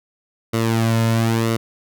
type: tone with flanger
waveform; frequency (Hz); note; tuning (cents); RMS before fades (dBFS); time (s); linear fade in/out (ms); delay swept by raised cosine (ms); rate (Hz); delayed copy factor
sawtooth; 113.8; A#2; -41; -18; 0.53-1.57; 10; 1.2 to 2.6; 1; -0.65
effects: none